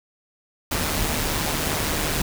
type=noise with amplitude modulation; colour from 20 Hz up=pink; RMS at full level=-22 dBFS; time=0.71-2.22 s; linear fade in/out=5 ms; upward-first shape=sine; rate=153 Hz; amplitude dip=50%; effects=none